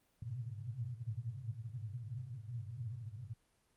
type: band-pass noise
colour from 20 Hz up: white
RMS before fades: -44 dBFS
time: 0.22-3.34 s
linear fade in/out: 5 ms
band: 100 to 130 Hz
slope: 96 dB/octave
effects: pink hiss -75 dBFS RMS until 3.76 s + Opus 32 kbps